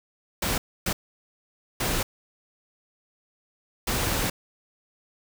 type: noise bursts at uneven times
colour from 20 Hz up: pink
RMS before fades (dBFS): -26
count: 4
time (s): 0.42-0.58 / 0.86-0.93 / 1.8-2.03 / 3.87-4.3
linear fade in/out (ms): 5
effects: none